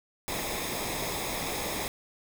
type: noise with comb filter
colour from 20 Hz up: pink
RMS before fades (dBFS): -33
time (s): 0.28-1.88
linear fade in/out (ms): 0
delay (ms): 0.68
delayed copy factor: -0.6
effects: none